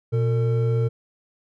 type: tone pair together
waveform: triangle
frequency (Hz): 119.9 / 452.7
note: A#2 / A4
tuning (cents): +49 / +49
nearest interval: octave + major seventh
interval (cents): 2300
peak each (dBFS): -17 / -24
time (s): 0.12-0.89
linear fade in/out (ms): 20
effects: none